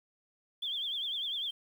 triangle tone with vibrato, 3346 Hz, G#7, 12 cents sharp, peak -29 dBFS, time 0.62-1.51 s, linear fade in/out 10 ms, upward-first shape triangle, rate 10 Hz, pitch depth 130 cents each way, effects tanh soft clip ceiling -31 dBFS + 10-bit

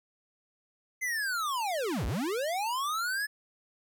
square linear two-way sweep, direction down then up, 2083 to 44.49 to 1735 Hz, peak -30 dBFS, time 1.01-3.27 s, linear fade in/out 20 ms, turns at 2.06 s, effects none

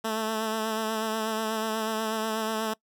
10% pulse tone with vibrato, 220 Hz, A3, in tune, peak -19 dBFS, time 0.04-2.74 s, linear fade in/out 10 ms, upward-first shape sine, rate 8.2 Hz, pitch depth 28 cents each way, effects noise-tail reverb RT60 0.1 s tail -23 dB re dry

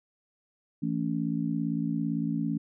sine tone cluster, 165.2 / 223 / 280.7 Hz, E3 / A3 / C#4, +4 / +23 / +22 cents, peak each -31 dBFS, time 0.82-2.58 s, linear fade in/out 10 ms, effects none

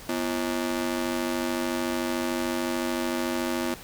sawtooth ring-modulated tone, 293.7 Hz, D4, in tune, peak -19 dBFS, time 0.09-3.74 s, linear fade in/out 2 ms, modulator 46.8 Hz, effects pink hiss -44 dBFS RMS until 3.83 s

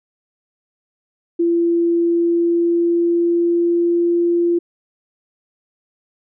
sine tone with pitch glide, 340 to 344.1 Hz, F4 to F4, -46 to -26 cents, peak -13 dBFS, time 1.39-4.59 s, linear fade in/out 10 ms, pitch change +20 cents, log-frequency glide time 1.97-4.2 s, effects none

